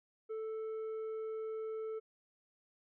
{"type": "tone with tanh clipping", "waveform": "sine", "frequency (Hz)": 440, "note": "A4", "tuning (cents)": 0, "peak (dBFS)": -39, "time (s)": [0.29, 2], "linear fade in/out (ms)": 20, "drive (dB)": 5, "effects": []}